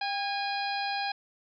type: harmonic tone with a mistuned harmonic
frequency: 820 Hz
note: G#5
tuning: 22 cents flat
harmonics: 1 / 2 / 3 / 4 / 5 / 6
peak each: -31 / -37 / -38 / -43 / -38 / -41 dBFS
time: 0.01-1.12 s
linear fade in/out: 5 ms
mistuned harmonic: 1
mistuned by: -48 cents
effects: none